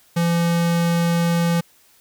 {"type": "tone", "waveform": "square", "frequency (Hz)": 169.9, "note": "F3", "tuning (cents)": -47, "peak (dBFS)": -17, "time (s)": [0.16, 1.61], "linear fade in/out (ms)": 10, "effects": ["white hiss -55 dBFS RMS until 2 s"]}